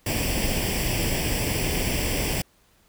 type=noise with comb filter; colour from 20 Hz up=pink; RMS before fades=-25 dBFS; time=0.06-2.42 s; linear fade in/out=5 ms; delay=0.38 ms; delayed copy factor=+0.75; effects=pink hiss -61 dBFS RMS until 2.88 s